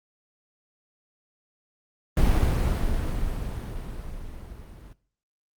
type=noise with level ramp; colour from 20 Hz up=brown; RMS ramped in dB=-18 to -44 dBFS; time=2.17-4.93 s; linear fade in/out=2 ms; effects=noise-tail reverb RT60 0.5 s tail -19 dB re dry + Opus 32 kbps